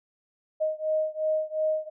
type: beating tone pair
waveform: sine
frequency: 622.3 / 625.1 Hz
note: D#5 / D#5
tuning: 0 / +8 cents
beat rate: 2.8 Hz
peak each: -27 / -28 dBFS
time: 0.6-1.9 s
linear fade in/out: 20 ms
effects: none